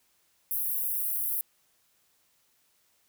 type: high-pass noise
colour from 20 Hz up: pink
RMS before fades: -30 dBFS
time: 0.51-1.41 s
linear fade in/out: 0 ms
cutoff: 11000 Hz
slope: 48 dB/octave
effects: white hiss -69 dBFS RMS until 3.08 s